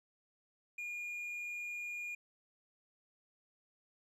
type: tone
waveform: triangle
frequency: 2427 Hz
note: D#7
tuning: 44 cents flat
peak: -38 dBFS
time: 0.78-2.15 s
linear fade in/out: 5 ms
effects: resampled to 32000 Hz + 13-bit